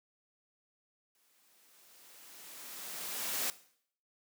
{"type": "noise with exponential growth", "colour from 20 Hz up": "white", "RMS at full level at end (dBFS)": -33, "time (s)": [1.15, 3.5], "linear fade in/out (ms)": 1, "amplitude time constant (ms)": 510, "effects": ["noise-tail reverb RT60 0.6 s tail -17 dB re dry", "high-pass 200 Hz 12 dB/octave"]}